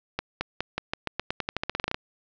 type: accelerating click train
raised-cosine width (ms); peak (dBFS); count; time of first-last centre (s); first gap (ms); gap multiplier
0.3; -11; 19; 0.19-1.945; 220; 0.89
effects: resampled to 16000 Hz + 8-bit